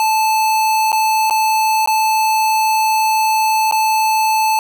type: tone with dropouts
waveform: square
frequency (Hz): 874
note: A5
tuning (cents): -12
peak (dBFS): -13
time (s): 0-4.59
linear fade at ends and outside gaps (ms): 1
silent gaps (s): 0.919-0.928 / 1.299-1.308 / 1.86-1.874 / 3.712-3.723
effects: none